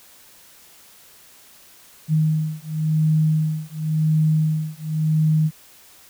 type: beating tone pair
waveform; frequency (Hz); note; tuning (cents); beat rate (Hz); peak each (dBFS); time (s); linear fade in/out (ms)
sine; 155.56 / 156.49; D#3 / D#3; 0 / +10; 0.93; -20; 2.08-5.51; 50
effects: white hiss -49 dBFS RMS until 6.09 s